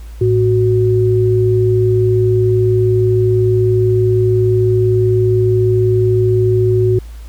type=tone pair together; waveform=sine; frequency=110 / 370 Hz; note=A2 / F#4; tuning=0 / 0 cents; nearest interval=octave + major sixth; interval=2100 cents; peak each=-12 dBFS; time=0.21-6.99 s; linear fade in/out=5 ms; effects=added 56 Hz sine -28 dBFS peak until 7.28 s + pink hiss -46 dBFS RMS until 7.28 s